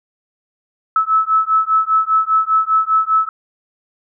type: beating tone pair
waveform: sine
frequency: 1300 / 1305 Hz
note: E6 / E6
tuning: -24 / -18 cents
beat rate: 5 Hz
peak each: -15 dBFS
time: 0.96-3.29 s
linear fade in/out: 2 ms
effects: none

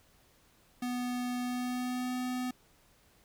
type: tone with pitch glide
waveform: square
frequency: 246.9 to 251.4 Hz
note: B3 to B3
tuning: 0 to +31 cents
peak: -33 dBFS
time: 0.82-2.51 s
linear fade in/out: 5 ms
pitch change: +31 cents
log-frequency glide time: 1.42-2.15 s
effects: pink hiss -65 dBFS RMS until 3.24 s

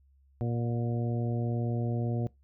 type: harmonic tone with a mistuned harmonic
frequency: 118.1 Hz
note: A#2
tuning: 23 cents sharp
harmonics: 1 / 2 / 3 / 4 / 5 / 6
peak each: -29 / -35 / -39 / -41 / -43 / -45 dBFS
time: 0.41-2.27 s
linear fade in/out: 0 ms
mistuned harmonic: 6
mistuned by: +24 cents
effects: noise-tail reverb RT60 0.2 s tail -23 dB re dry + added 68 Hz sine -60 dBFS peak until 2.43 s

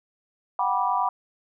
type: chord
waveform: sine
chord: G major seventh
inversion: third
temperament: just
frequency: 735 / 784 / 980 / 1176 Hz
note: F#5 / G5 / B5 / D6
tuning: -12 / 0 / -14 / +2 cents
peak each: -28 / -28 / -24 / -28 dBFS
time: 0.59-1.09 s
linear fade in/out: 2 ms
effects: none

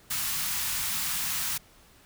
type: band-stop noise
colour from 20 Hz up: white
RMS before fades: -30 dBFS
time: 0.1-1.58 s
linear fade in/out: 10 ms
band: 220 to 880 Hz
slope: 24 dB/octave
effects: pink hiss -57 dBFS RMS until 2.05 s

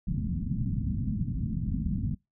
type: low-pass noise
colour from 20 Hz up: white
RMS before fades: -30 dBFS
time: 0.07-2.15 s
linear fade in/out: 10 ms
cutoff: 230 Hz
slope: 48 dB/octave
effects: noise-tail reverb RT60 0.2 s tail -24 dB re dry

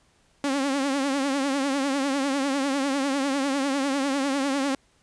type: tone with vibrato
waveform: sawtooth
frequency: 275.1 Hz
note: C#4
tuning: 13 cents flat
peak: -19 dBFS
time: 0.44-4.75 s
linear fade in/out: 2 ms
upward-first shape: triangle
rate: 10 Hz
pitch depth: 100 cents each way
effects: pink hiss -63 dBFS RMS until 5.02 s + resampled to 22050 Hz

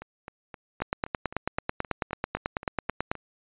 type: two click trains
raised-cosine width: 0.5 ms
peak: -24 / -11 dBFS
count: 13 / 22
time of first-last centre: 0.02-3.153 / 0.82-3.115 s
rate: 3.83 / 9.15 Hz
effects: resampled to 8000 Hz

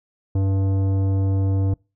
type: tone with tanh clipping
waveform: triangle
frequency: 96.9 Hz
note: G2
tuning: 20 cents flat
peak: -19 dBFS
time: 0.35-1.74 s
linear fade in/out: 5 ms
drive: 17 dB
effects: noise-tail reverb RT60 0.3 s tail -26 dB re dry

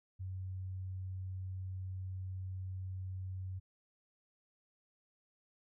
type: tone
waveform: sine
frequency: 93.6 Hz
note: F#2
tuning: 20 cents sharp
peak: -39 dBFS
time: 0.19-3.6 s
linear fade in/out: 20 ms
effects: none

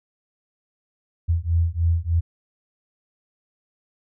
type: beating tone pair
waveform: sine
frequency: 82.41 / 85.71 Hz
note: E2 / F2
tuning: 0 / -32 cents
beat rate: 3.3 Hz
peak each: -21 dBFS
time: 1.28-2.21 s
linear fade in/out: 20 ms
effects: none

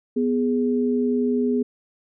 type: tone pair together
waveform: sine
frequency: 246.9 / 415.3 Hz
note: B3 / G#4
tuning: 0 / 0 cents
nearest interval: major sixth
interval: 900 cents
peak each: -20 / -23 dBFS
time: 0.16-1.63 s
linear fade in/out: 10 ms
effects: none

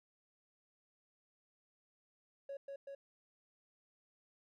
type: tone with echo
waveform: triangle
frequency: 554.4 Hz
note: C#5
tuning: in tune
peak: -39 dBFS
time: 2.49-2.57 s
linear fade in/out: 5 ms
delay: 190 ms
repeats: 2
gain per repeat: -2 dB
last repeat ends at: 2.95 s
effects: tanh soft clip ceiling -38 dBFS

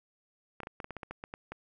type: clicks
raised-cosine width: 0.5 ms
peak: -25 dBFS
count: 12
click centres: 0.603 / 0.633 / 0.671 / 0.802 / 0.844 / 0.907 / 0.967 / 1.032 / 1.11 / 1.239 / 1.339 / 1.52 s
effects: none

